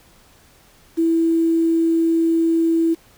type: tone with quantisation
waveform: sine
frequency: 329.6 Hz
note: E4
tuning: in tune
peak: -14 dBFS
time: 0.97-2.95 s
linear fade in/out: 20 ms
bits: 7
effects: pink hiss -52 dBFS RMS until 3.17 s